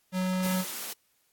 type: tone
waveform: square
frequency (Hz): 185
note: F#3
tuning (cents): 0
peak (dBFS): -27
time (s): 0.12-0.65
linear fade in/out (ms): 50
type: high-pass noise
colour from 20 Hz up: white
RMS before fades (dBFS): -37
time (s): 0.43-0.93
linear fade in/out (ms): 2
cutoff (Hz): 200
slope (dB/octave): 24
effects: white hiss -70 dBFS RMS until 1.32 s + AAC 64 kbps